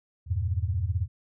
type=chord; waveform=sine; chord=E diminished; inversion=none; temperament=equal; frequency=82.41 / 98 / 116.54 Hz; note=E2 / G2 / Bb2; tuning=0 / 0 / 0 cents; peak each=-28 / -28 / -34 dBFS; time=0.26-1.08 s; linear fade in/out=50 ms; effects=none